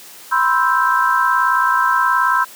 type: chord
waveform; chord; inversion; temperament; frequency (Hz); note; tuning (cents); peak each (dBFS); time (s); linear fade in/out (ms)
sine; C major seventh; third; equal; 987.8 / 1046.5 / 1318.5 / 1568; B5 / C6 / E6 / G6; 0 / 0 / 0 / 0; -18; 0.31-2.45; 20
effects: white hiss -39 dBFS RMS until 2.55 s + high-pass 200 Hz 12 dB/octave